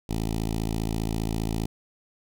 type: tone with notch filter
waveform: 10% pulse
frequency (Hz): 55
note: A1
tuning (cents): 0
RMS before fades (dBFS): -28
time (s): 0.09-1.66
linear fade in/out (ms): 5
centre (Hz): 1500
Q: 0.69
effects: none